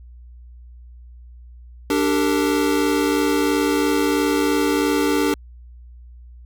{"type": "chord", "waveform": "square", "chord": "G minor", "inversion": "second", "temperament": "equal with one note detuned", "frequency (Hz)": [293.7, 392, 455], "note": ["D4", "G4", "Bb4"], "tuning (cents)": [0, 0, -42], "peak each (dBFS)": [-20, -23, -24], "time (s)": [1.9, 5.34], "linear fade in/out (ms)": 2, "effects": ["added 60 Hz sine -39 dBFS peak until 6.45 s"]}